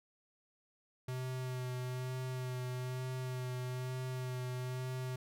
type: tone with vibrato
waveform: square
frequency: 127.3 Hz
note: C3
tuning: 47 cents flat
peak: -38 dBFS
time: 1.08-5.16 s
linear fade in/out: 5 ms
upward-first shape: sine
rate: 1.1 Hz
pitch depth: 18 cents each way
effects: none